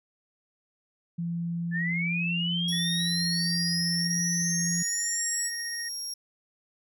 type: tone with pitch glide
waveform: sine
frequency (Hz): 170 to 171.88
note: F3 to F3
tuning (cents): -46 to -27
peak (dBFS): -28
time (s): 1.18-4.83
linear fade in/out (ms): 10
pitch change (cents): +19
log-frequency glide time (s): 1.54-2.51
type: linear sweep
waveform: sine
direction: up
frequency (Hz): 1720 to 7900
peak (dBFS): -28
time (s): 1.71-5.51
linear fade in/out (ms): 50
type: tone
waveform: 30% pulse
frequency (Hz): 5588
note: F8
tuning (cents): 0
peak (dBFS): -29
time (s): 2.68-6.14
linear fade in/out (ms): 5
type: tone with tremolo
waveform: sine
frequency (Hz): 1864.7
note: A#6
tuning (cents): 0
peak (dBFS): -34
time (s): 2.72-5.89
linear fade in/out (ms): 10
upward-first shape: sine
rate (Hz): 15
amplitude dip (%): 35
effects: none